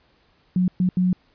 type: tone bursts at uneven times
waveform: sine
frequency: 182.2 Hz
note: F#3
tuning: 26 cents flat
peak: -16 dBFS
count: 3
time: 0.56-0.68 / 0.8-0.89 / 0.97-1.13 s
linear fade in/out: 2 ms
effects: pink hiss -61 dBFS RMS until 1.34 s + resampled to 11025 Hz